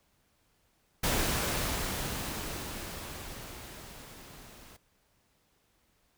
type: noise with level ramp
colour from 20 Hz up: pink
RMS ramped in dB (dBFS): -28 to -53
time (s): 1.03-4.77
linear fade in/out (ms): 10
effects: pink hiss -71 dBFS RMS until 6.17 s